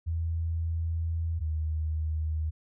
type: tone pair in turn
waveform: sine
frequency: 82.41 / 78.34 Hz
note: E2 / D#2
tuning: 0 / +12 cents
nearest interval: minor second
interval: 88 cents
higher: first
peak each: -27 dBFS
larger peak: neither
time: 0.06-1.4 / 1.4-2.51 s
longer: first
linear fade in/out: 20 ms
effects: none